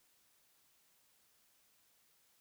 silence, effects white hiss -72 dBFS RMS until 2.4 s

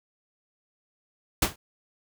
pink noise with exponential decay, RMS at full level -17 dBFS, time 1.42-1.56 s, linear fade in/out 5 ms, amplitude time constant 30 ms, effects none

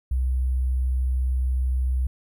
sine tone with sample-and-hold, 63.8 Hz, C2, 43 cents flat, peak -20 dBFS, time 0.11-2.07 s, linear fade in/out 5 ms, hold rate 11025 Hz, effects none

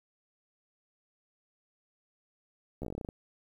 slowing click train, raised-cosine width 2 ms, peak -25 dBFS, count 12, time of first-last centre 2.82-3.089 s, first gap 13 ms, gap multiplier 1.12, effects 10-bit

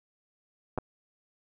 clicks, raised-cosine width 1 ms, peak -17 dBFS, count 2, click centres 0.777 / 0.785 s, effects none

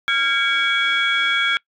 sine tone cluster, 1386 / 1632 / 2259 / 3333 Hz, F6 / G#6 / C#7 / G#7, -14 / -31 / +32 / +5 cents, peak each -21 dBFS, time 0.08-1.57 s, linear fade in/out 0 ms, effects noise-tail reverb RT60 0.1 s tail -23 dB re dry + tanh soft clip ceiling -9 dBFS

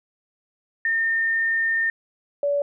sine tone pair in turn, 1817 / 572.3 Hz, A#6 / D5, -45 / -45 cents, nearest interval octave + minor sixth, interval 2000 cents, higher first, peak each -19 dBFS, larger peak neither, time 0.85-1.9 / 2.43-2.62 s, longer first, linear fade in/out 2 ms, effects none

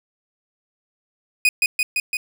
40% pulse tone with echo, 2489 Hz, D#7, in tune, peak -12 dBFS, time 1.45-1.49 s, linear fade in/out 2 ms, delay 170 ms, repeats 4, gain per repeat -2 dB, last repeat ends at 2.17 s, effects none

